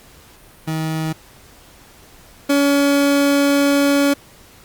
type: tone pair in turn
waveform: 30% pulse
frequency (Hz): 158.6 / 282.6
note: D#3 / C#4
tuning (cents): +33 / +34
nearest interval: minor seventh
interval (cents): 1001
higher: second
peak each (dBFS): -17 / -10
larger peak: second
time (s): 0.67-1.13 / 2.49-4.14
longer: second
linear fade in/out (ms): 10
effects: pink hiss -46 dBFS RMS until 4.64 s + Opus 48 kbps